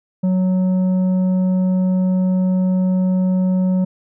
sine tone with tanh clipping, 185 Hz, F#3, in tune, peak -15 dBFS, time 0.23-3.85 s, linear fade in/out 10 ms, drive 7 dB, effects none

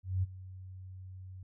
sine tone with ADSR envelope, 93.3 Hz, F#2, 15 cents sharp, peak -26 dBFS, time 0.03-1.43 s, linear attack 200 ms, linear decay 24 ms, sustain -18 dB, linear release 3 ms, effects none

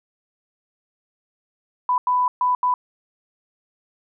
sine tone bursts at uneven times, 995 Hz, B5, 13 cents sharp, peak -16 dBFS, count 4, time 1.89-1.98 / 2.07-2.28 / 2.41-2.55 / 2.63-2.74 s, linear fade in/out 2 ms, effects none

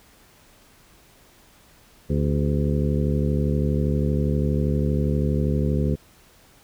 harmonic tone with a mistuned harmonic, 72.5 Hz, D2, 22 cents flat, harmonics 1 / 2 / 3 / 4 / 5 / 6 / 7, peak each -24 / -23 / -26 / -32 / -33 / -31 / -33 dBFS, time 2.09-5.96 s, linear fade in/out 20 ms, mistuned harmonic 6, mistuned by -66 cents, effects pink hiss -54 dBFS RMS until 6.63 s

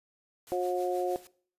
white noise with tremolo, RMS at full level -50 dBFS, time 0.47-1.27 s, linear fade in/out 0 ms, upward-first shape sine, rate 6.4 Hz, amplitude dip 60%
harmonic tone, 180 Hz, F#3, 47 cents flat, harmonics 2 / 3 / 4, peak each -30 / -32 / -33 dBFS, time 0.52-1.16 s, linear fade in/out 0 ms
effects noise-tail reverb RT60 0.5 s tail -21 dB re dry + resampled to 32000 Hz

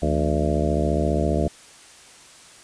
harmonic tone with a mistuned harmonic, 74.7 Hz, D2, 30 cents sharp, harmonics 1 / 2 / 3 / 4 / 5 / 6 / 7 / 8 / 9, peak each -24 / -26 / -28 / -28 / -29 / -30 / -32 / -28 / -29 dBFS, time 0.02-1.48 s, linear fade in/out 5 ms, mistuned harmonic 2, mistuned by +150 cents, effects white hiss -47 dBFS RMS until 2.63 s + resampled to 22050 Hz

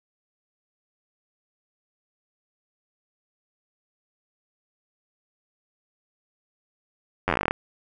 slowing click train, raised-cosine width 0.5 ms, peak -7 dBFS, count 14, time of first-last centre 7.28-7.51 s, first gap 10 ms, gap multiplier 1.09, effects none

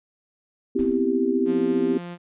sine chord, C major seventh, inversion third, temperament equal, 246.9 / 261.6 / 329.6 / 392 Hz, B3 / C4 / E4 / G4, 0 / 0 / 0 / 0 cents, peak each -26 / -24 / -26 / -23 dBFS, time 0.75-1.98 s, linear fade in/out 10 ms
brown noise with exponential decay, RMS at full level -37 dBFS, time 0.79-1.25 s, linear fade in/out 0 ms, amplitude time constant 100 ms
sawtooth tone, 174.6 Hz, F3, in tune, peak -29 dBFS, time 1.45-2.18 s, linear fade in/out 50 ms
effects resampled to 8000 Hz

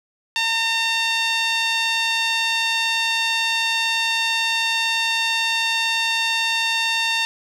sawtooth tone with band-pass filter, 909 Hz, A#5, 44 cents flat, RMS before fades -21 dBFS, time 0.36-7.25 s, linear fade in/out 0 ms, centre 3300 Hz, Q 1.8, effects none

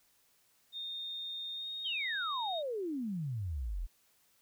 sine tone with pitch glide, 3663 to 3716 Hz, A#7 to A#7, -31 to -6 cents, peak -38 dBFS, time 0.72-2.63 s, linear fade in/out 50 ms, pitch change +25 cents, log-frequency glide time 1.53-1.68 s
sine exponential sweep, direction down, 3322 to 37.17 Hz, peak -34 dBFS, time 1.84-3.87 s, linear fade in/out 20 ms
effects white hiss -70 dBFS RMS until 4.41 s

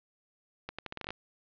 accelerating click train, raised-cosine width 0.3 ms, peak -22 dBFS, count 10, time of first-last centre 0.69-1.106 s, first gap 96 ms, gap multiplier 0.8, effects resampled to 11025 Hz + 8-bit

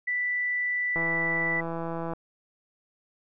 sine tone, 1975.5 Hz, B6, in tune, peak -25 dBFS, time 0.07-1.61 s, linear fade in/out 10 ms
click train, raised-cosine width 1 ms, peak -20 dBFS, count 196, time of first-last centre 0.96-2.135 s, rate 166 Hz
effects none

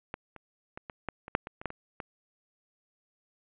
clicks, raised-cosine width 0.5 ms, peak -20 / -30 / -25 / -24 / -17 / -26 / -8 / -23 / -27 / -15 / -25 / -22 dBFS, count 12, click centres 0.141 / 0.363 / 0.775 / 0.898 / 1.087 / 1.281 / 1.351 / 1.471 / 1.615 / 1.657 / 1.704 / 2.002 s, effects resampled to 8000 Hz + 8-bit

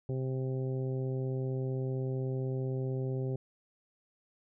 harmonic tone, 130.81 Hz, C3, in tune, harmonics 1 / 2 / 3 / 4 / 5 / 6, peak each -32 / -42 / -38 / -44 / -54 / -56 dBFS, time 0.09-3.36 s, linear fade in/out 2 ms, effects none

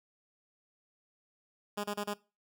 10% pulse tone bursts, 206.1 Hz, G#3, 13 cents flat, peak -25 dBFS, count 4, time 1.77-2.14 s, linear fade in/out 10 ms, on 70 ms, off 30 ms, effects noise-tail reverb RT60 0.3 s tail -21 dB re dry

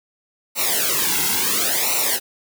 white noise with flanger, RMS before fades -20 dBFS, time 0.55-2.2 s, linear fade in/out 50 ms, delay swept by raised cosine 0.6 to 1.7 ms, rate 0.72 Hz, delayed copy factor -1, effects none

